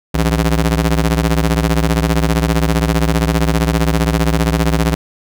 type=ring-modulated tone; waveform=sawtooth; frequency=112.8 Hz; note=A2; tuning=44 cents sharp; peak=-5 dBFS; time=0.14-4.95 s; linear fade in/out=10 ms; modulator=48.8 Hz; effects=none